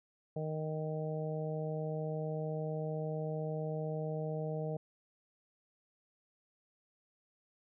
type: harmonic tone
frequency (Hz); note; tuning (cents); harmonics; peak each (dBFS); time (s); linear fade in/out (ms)
155.56; D#3; 0; 1 / 2 / 3 / 4 / 5; -37 / -49 / -40 / -42 / -49; 0.36-4.77; 5
effects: none